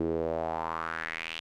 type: tone with band-pass filter sweep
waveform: sawtooth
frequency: 81.6 Hz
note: E2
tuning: 17 cents flat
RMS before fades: -33 dBFS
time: 0-1.4 s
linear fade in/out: 5 ms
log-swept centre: 340 to 3100 Hz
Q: 3.8
effects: none